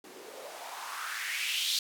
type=noise with band-pass filter sweep; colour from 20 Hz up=blue; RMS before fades=-36 dBFS; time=0.04-1.79 s; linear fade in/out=2 ms; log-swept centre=310 to 4000 Hz; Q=3.8; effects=none